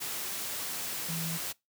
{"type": "tone in noise", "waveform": "sine", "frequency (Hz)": 164.81, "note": "E3", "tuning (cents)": 0, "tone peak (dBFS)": -34, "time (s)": [1.08, 1.38], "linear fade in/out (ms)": 20, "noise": "white", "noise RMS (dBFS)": -36, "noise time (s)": [0, 1.53], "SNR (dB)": -1, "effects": ["noise-tail reverb RT60 0.2 s tail -23 dB re dry", "high-pass 100 Hz 12 dB/octave"]}